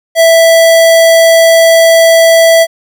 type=tone; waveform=square; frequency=659.3 Hz; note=E5; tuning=in tune; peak=-3 dBFS; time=0.15-2.67 s; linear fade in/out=50 ms; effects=none